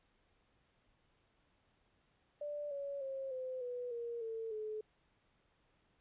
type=tone with pitch steps; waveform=sine; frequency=587.3 / 561.8 / 537.3 / 513.9 / 491.6 / 470.2 / 449.7 / 430.2 Hz; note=D5 / C#5 / C5 / C5 / B4 / A#4 / A4 / A4; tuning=0 / +23 / +46 / -31 / -8 / +15 / +38 / -39 cents; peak=-39 dBFS; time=2.41-4.81 s; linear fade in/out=5 ms; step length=300 ms; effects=pink hiss -75 dBFS RMS until 6 s + resampled to 8000 Hz